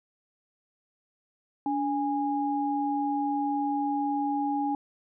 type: tone pair together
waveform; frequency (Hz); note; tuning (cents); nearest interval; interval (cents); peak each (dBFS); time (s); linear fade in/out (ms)
sine; 287.3 / 823.5; D4 / G#5; -38 / -15; octave + tritone; 1823; -28; 1.66-4.75; 2
effects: none